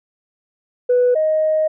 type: tone pair in turn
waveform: sine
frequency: 493.9 / 624.3 Hz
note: B4 / D#5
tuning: 0 / +6 cents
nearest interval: major third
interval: 406 cents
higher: second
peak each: -10 / -13 dBFS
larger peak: first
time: 0.89-1.15 / 1.15-1.68 s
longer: second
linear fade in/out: 10 ms
effects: tanh soft clip ceiling -8 dBFS